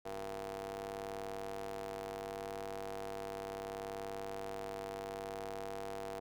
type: ring-modulated tone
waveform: sawtooth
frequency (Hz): 100.7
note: G2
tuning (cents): +47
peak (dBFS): -34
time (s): 0.05-6.2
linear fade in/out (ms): 10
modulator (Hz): 574
effects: none